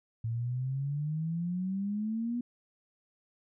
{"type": "exponential sweep", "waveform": "sine", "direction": "up", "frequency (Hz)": [112.2, 244.6], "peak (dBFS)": -30, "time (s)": [0.24, 2.41], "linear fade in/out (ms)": 5, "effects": []}